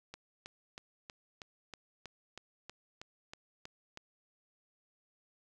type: click train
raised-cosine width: 0.2 ms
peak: -28 dBFS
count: 13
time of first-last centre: 0.14-3.974 s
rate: 3.13 Hz
effects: none